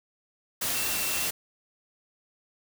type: tone in noise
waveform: sine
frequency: 2702 Hz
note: E7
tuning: 42 cents sharp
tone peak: -36 dBFS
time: 0.74-1.28 s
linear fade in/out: 10 ms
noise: white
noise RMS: -29 dBFS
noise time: 0.61-1.31 s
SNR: -10 dB
effects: none